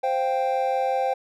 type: chord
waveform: triangle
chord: C suspended fourth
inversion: none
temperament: equal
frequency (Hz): 523.3 / 698.5 / 784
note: C5 / F5 / G5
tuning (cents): 0 / 0 / 0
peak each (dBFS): -23 / -28 / -22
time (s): 0.03-1.14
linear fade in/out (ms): 10
effects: none